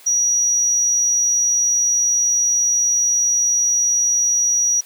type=tone; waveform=sine; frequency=5790 Hz; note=F#8; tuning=38 cents flat; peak=-14 dBFS; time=0.06-4.81 s; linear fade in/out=10 ms; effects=white hiss -45 dBFS RMS until 4.85 s + high-pass 400 Hz 12 dB/octave